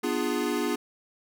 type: chord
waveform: square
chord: B diminished seventh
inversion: none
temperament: equal with one note detuned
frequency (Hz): 246.9 / 298.5 / 349.2 / 415.3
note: B3 / D4 / F4 / Ab4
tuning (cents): 0 / +28 / 0 / 0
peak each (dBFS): -32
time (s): 0.03-0.76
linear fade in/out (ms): 10
effects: none